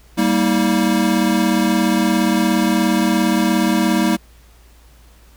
square chord, Eb major, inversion first, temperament equal with one note detuned, 196 / 233.1 / 319.1 Hz, G3 / Bb3 / Eb4, 0 / 0 / +44 cents, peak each -19 dBFS, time 0.17-4.17 s, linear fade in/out 20 ms, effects added 57 Hz sine -45 dBFS peak until 5.36 s + pink hiss -52 dBFS RMS until 5.36 s

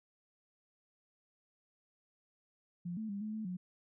sine tone with pitch steps, 174.6 / 219.1 / 200.4 / 214.6 / 218 / 181.3 Hz, F3 / A3 / G3 / A3 / A3 / F#3, 0 / -7 / +38 / -43 / -16 / -35 cents, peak -37 dBFS, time 2.85-3.57 s, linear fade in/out 10 ms, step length 120 ms, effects none

